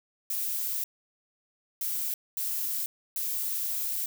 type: noise bursts at uneven times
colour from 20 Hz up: violet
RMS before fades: -31 dBFS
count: 4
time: 0.3-0.84 / 1.81-2.14 / 2.37-2.86 / 3.16-4.06 s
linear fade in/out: 2 ms
effects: none